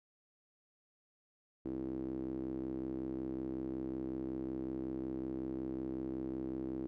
sawtooth tone with band-pass filter, 65.41 Hz, C2, in tune, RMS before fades -40 dBFS, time 1.65-6.87 s, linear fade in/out 0 ms, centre 320 Hz, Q 5.4, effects none

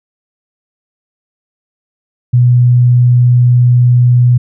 sine tone, 122.9 Hz, B2, 8 cents flat, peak -4 dBFS, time 2.33-4.38 s, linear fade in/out 10 ms, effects none

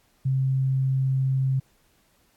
sine tone, 132.9 Hz, C3, 27 cents sharp, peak -20 dBFS, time 0.25-1.6 s, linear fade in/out 10 ms, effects pink hiss -64 dBFS RMS until 2.36 s + AAC 64 kbps

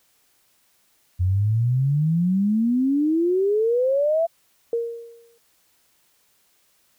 sine exponential sweep, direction up, 87.9 to 680 Hz, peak -17 dBFS, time 1.19-4.27 s, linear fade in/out 20 ms
sine tone with exponential decay, 466.2 Hz, A#4, in tune, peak -18 dBFS, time 4.73-5.38 s, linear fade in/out 2 ms, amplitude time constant 140 ms
effects white hiss -63 dBFS RMS until 6.98 s

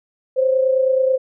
sine tone pair together, 520 / 549.3 Hz, C5 / C#5, -11 / -16 cents, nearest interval minor second, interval 95 cents, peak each -14 / -22 dBFS, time 0.36-1.18 s, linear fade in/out 20 ms, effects none

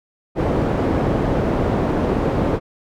white low-pass noise, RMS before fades -19 dBFS, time 0.35-2.6 s, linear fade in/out 50 ms, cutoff 480 Hz, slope 12 dB/octave, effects none

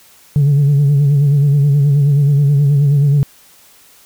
sine tone with vibrato, 142.8 Hz, D3, 48 cents flat, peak -6 dBFS, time 0.36-3.23 s, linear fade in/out 0 ms, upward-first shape sine, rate 9.4 Hz, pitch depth 59 cents each way, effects tanh soft clip ceiling -6 dBFS + white hiss -46 dBFS RMS until 4.05 s

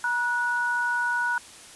sine tone pair together, 956.5 / 1470 Hz, A#5 / F#6, +44 / -12 cents, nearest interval perfect fifth, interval 744 cents, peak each -28 / -24 dBFS, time 0.04-1.38 s, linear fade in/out 2 ms, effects white hiss -46 dBFS RMS until 1.75 s + resampled to 24000 Hz

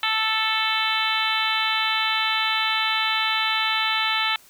harmonic tone, 440 Hz, A4, in tune, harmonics 2 / 3 / 4 / 5 / 6 / 7 / 8 / 9, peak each -29 / -27 / -29 / -28 / -29 / -28 / -29 / -30 dBFS, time 0.03-4.36 s, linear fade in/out 2 ms, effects white hiss -52 dBFS RMS until 4.49 s

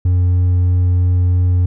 sine tone with hard clipping, 89.7 Hz, F2, 47 cents sharp, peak -11 dBFS, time 0.05-1.66 s, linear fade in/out 5 ms, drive 2 dB, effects none

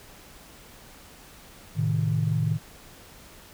sine chord, A diminished, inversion none, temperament equal, 110 / 130.81 / 155.56 Hz, A2 / C3 / Eb3, 0 / 0 / 0 cents, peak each -25 / -30 / -24 dBFS, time 1.75-2.59 s, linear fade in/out 50 ms, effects tanh soft clip ceiling -14 dBFS + pink hiss -49 dBFS RMS until 3.53 s

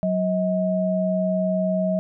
sine tone pair together, 185.7 / 635 Hz, F#3 / D#5, +7 / +35 cents, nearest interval octave + major sixth, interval 2128 cents, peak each -22 dBFS, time 0.03-1.99 s, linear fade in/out 0 ms, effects none

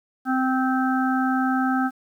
harmonic tone, 260 Hz, C4, 11 cents flat, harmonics 1 / 3 / 5 / 6, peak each -21 / -26 / -28 / -29 dBFS, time 0.25-1.91 s, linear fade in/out 50 ms, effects 9-bit

